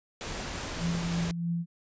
pink noise, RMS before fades -36 dBFS, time 0.21-1.31 s, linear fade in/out 0 ms
clicks, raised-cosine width 2 ms, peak -26 dBFS, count 2, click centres 0.773 / 0.951 s
sine tone with tremolo, 170 Hz, F3, 46 cents flat, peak -26 dBFS, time 0.79-1.66 s, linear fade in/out 50 ms, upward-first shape triangle, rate 3.1 Hz, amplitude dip 50%
effects resampled to 16000 Hz

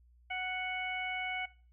harmonic tone, 740 Hz, F#5, in tune, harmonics 1 / 2 / 3 / 4, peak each -39 / -44 / -37 / -45 dBFS, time 0.3-1.46 s, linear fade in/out 10 ms, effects noise-tail reverb RT60 0.4 s tail -20 dB re dry + added 60 Hz sine -60 dBFS peak until 1.72 s

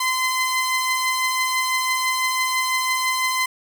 sawtooth tone pair together, 1031 / 2056 Hz, C6 / C7, -26 / -31 cents, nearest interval octave, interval 1195 cents, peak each -18 / -20 dBFS, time 0-3.46 s, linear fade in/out 5 ms, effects none

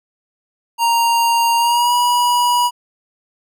square tone with pitch glide, 932.3 to 970.8 Hz, A#5 to B5, 0 to -30 cents, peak -13 dBFS, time 0.78-2.71 s, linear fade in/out 50 ms, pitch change +70 cents, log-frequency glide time 1.57-1.93 s, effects none

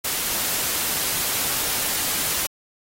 white noise, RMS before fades -24 dBFS, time 0.04-2.47 s, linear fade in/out 10 ms, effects AAC 48 kbps

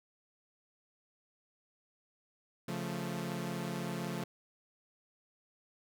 sawtooth chord, Db augmented, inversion none, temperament equal, 138.59 / 174.61 / 220 Hz, Db3 / F3 / A3, 0 / 0 / 0 cents, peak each -38 / -35 / -37 dBFS, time 2.68-4.24 s, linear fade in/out 5 ms, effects none

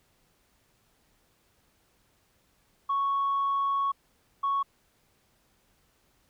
sine tone pair in turn, 1108.7 / 1108.7 Hz, C#6 / C#6, 0 / 0 cents, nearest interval unison, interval 0 cents, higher neither, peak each -23 dBFS, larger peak neither, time 2.89-3.92 / 4.43-4.63 s, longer first, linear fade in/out 10 ms, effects tanh soft clip ceiling -21 dBFS + pink hiss -68 dBFS RMS until 6.29 s

